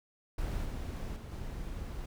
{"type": "noise with level steps", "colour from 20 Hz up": "brown", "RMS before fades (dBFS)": [-35, -38, -43, -40], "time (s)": [0.38, 2.06], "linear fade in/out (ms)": 5, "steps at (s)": [0.65, 1.16, 1.31], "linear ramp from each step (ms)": 5, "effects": []}